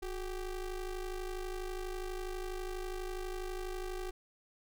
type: ring-modulated tone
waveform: square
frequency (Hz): 196.1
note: G3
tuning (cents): +1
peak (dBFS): -35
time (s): 0.02-4.11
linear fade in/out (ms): 10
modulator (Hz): 170
effects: none